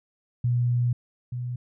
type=tone pair in turn; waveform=sine; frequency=121.6 / 123.16 Hz; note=B2 / B2; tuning=-26 / -4 cents; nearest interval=unison; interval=22 cents; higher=second; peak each=-20 / -28 dBFS; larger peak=first; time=0.44-0.93 / 1.32-1.56 s; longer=first; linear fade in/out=5 ms; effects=none